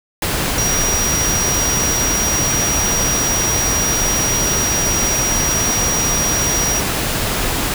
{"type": "tone in noise", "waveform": "sine", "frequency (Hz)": 5740, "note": "F8", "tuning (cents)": 47, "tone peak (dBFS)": -17, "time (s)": [0.58, 6.8], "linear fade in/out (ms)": 2, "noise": "pink", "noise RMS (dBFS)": -19, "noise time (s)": [0.22, 7.74], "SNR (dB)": -1, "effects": []}